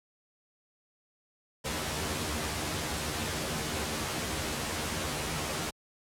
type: noise with comb filter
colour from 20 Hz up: pink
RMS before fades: -33 dBFS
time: 1.64-5.71 s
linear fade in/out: 20 ms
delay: 13 ms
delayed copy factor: +0.9
effects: high-pass 60 Hz 12 dB/octave + low-pass 11000 Hz 12 dB/octave